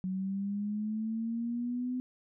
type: linear sweep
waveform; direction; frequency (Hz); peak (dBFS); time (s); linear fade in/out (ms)
sine; up; 185 to 253.8; -31; 0.04-2; 0
effects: none